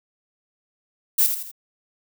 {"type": "noise with echo", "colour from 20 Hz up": "violet", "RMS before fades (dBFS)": -17, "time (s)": [1.18, 1.27], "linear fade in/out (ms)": 10, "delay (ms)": 82, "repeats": 3, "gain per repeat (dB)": -7, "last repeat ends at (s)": 1.516, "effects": []}